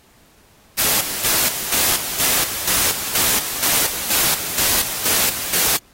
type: noise with tremolo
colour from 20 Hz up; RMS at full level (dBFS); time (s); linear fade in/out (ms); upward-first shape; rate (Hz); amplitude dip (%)
white; -17; 0.77-5.78; 20; square; 2.1; 60
effects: pink hiss -53 dBFS RMS until 5.93 s + AAC 48 kbps